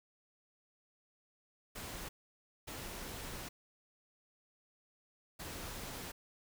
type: noise bursts at uneven times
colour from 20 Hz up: pink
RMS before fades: -45 dBFS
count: 3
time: 1.75-2.09 / 2.67-3.49 / 5.39-6.12 s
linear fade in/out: 10 ms
effects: none